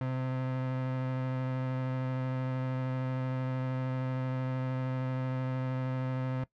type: tone with vibrato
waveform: 35% pulse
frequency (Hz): 129.4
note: C3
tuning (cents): -19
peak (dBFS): -29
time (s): 0.01-6.44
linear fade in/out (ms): 2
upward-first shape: sine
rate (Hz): 13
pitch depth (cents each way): 11
effects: noise-tail reverb RT60 0.1 s tail -19 dB re dry + low-pass 2000 Hz 12 dB/octave